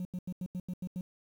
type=tone bursts; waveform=sine; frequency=181.1 Hz; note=F#3; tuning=37 cents flat; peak=-31 dBFS; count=8; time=0-1.01 s; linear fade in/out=2 ms; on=51 ms; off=86 ms; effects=tanh soft clip ceiling -33 dBFS + 10-bit